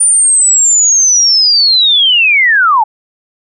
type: linear sweep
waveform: sine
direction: down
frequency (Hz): 9330 to 820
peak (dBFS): -5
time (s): 0-2.84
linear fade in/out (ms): 10
effects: none